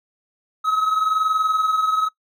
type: tone pair together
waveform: triangle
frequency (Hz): 1276.2 / 1297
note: D#6 / E6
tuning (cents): +44 / -28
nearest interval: unison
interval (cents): 28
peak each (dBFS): -16 / -23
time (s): 0.64-2.09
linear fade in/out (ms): 20
effects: noise-tail reverb RT60 0.1 s tail -20 dB re dry